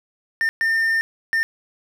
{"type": "tone bursts at uneven times", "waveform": "triangle", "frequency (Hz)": 1808, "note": "A6", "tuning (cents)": 47, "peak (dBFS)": -15, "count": 3, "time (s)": [[0.41, 0.49], [0.61, 1.01], [1.33, 1.43]], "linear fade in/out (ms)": 0, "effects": []}